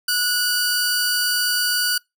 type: tone pair together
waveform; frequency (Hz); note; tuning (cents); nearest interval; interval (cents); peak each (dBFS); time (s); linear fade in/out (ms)
sawtooth; 1466 / 4643; F#6 / D8; -16 / -21; octave + minor sixth; 1995; -18; 0.08-1.98; 5
effects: noise-tail reverb RT60 0.2 s tail -26 dB re dry